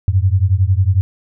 sine beating tone pair, 90.1 / 101.1 Hz, F#2 / G#2, -45 / -46 cents, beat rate 11 Hz, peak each -13 / -14 dBFS, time 0.08-1.01 s, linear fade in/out 0 ms, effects none

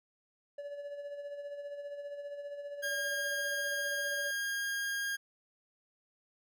triangle tone with tremolo, 574 Hz, D5, 40 cents flat, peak -36 dBFS, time 0.58-4.31 s, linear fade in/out 5 ms, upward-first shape sine, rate 15 Hz, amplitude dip 50%
40% pulse tone, 1621 Hz, G#6, 42 cents flat, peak -32 dBFS, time 2.82-5.17 s, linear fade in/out 20 ms
effects none

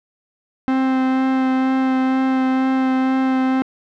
45% pulse tone with vibrato, 261.8 Hz, C4, 1 cent sharp, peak -15 dBFS, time 0.68-3.62 s, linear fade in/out 0 ms, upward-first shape sine, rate 2.1 Hz, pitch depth 10 cents each way, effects low-pass 2000 Hz 12 dB/octave

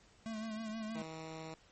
square tone with vibrato, 220 Hz, A3, in tune, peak -40 dBFS, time 0.26-1.02 s, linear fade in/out 0 ms, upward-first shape sine, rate 6.3 Hz, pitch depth 45 cents each way
10% pulse tone, 159.9 Hz, D#3, 48 cents sharp, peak -36 dBFS, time 0.95-1.54 s, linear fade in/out 2 ms
effects pink hiss -65 dBFS RMS until 1.71 s + MP3 32 kbps

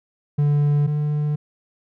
triangle tone pair in turn, 146 / 148.81 Hz, D3 / D3, -10 / +23 cents, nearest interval unison, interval 33 cents, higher second, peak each -13 / -17 dBFS, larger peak first, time 0.38-0.87 / 0.87-1.36 s, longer neither, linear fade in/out 10 ms, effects none

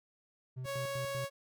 triangle tone with tremolo, 128.5 Hz, C3, 31 cents flat, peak -36 dBFS, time 0.56-1.26 s, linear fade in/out 20 ms, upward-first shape square, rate 5.1 Hz, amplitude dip 80%
sawtooth tone, 554.4 Hz, C#5, in tune, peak -32 dBFS, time 0.64-1.3 s, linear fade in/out 50 ms
effects none

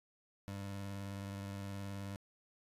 25% pulse tone with vibrato, 99 Hz, G2, 18 cents sharp, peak -38 dBFS, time 0.48-2.16 s, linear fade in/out 0 ms, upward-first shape sine, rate 19 Hz, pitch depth 26 cents each way, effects resampled to 32000 Hz + 13-bit

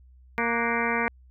harmonic tone with a mistuned harmonic, 233.1 Hz, A#3, in tune, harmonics 1 / 2 / 3 / 4 / 5 / 6 / 7 / 8 / 9 / 10, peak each -31 / -31 / -35 / -31 / -33 / -33 / -35 / -33 / -31 / -33 dBFS, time 0.38-1.08 s, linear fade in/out 0 ms, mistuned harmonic 6, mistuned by +91 cents, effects added 63 Hz sine -50 dBFS peak until 1.3 s

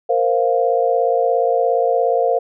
sine chord, Bb suspended second, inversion none, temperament equal, 466.2 / 523.3 / 698.5 Hz, Bb4 / C5 / F5, 0 / 0 / 0 cents, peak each -18 / -18 / -18 dBFS, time 0.09-2.39 s, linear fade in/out 10 ms, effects none

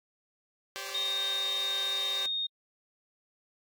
5% pulse chord, G suspended fourth, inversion none, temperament equal with one note detuned, 392 / 523.3 / 572.9 Hz, G4 / C5 / D5, 0 / 0 / -43 cents, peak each -30 dBFS, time 0.76-2.26 s, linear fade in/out 0 ms
sine tone, 3700 Hz, A#7, 14 cents flat, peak -29 dBFS, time 0.94-2.47 s, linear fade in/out 10 ms
effects AAC 64 kbps

